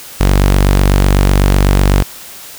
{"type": "tone", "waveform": "sawtooth", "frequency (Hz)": 48, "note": "G1", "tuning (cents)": -36, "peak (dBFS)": -3, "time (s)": [0.2, 2.03], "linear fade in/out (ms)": 10, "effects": ["white hiss -32 dBFS RMS until 2.58 s"]}